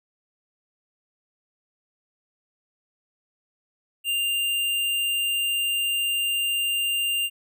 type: tone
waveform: square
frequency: 2794 Hz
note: F7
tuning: in tune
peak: -23 dBFS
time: 4.04-7.3 s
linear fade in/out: 50 ms
effects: none